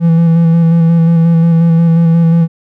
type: tone with vibrato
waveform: triangle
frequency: 166.3 Hz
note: E3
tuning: 16 cents sharp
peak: -3 dBFS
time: 0-2.48 s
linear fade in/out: 50 ms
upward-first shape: square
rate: 5.6 Hz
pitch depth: 19 cents each way
effects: none